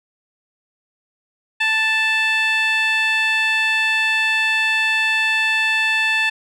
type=tone with band-pass filter; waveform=15% pulse; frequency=880 Hz; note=A5; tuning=in tune; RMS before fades=-18 dBFS; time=1.6-6.3 s; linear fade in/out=10 ms; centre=2300 Hz; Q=1.8; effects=none